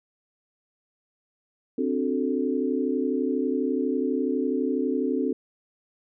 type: chord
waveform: sine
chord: D dominant seventh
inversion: third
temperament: equal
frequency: 261.6 / 293.7 / 370 / 440 Hz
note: C4 / D4 / F#4 / A4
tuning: 0 / 0 / 0 / 0 cents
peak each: -26 / -29 / -30 / -29 dBFS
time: 1.78-5.33 s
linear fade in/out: 5 ms
effects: none